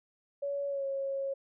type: tone with pitch glide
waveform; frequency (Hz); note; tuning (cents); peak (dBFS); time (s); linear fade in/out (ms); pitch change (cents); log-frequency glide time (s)
sine; 564 to 546.7; C#5 to C#5; +30 to -24; -31; 0.42-1.34; 10; -54; 0.68-0.85
effects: none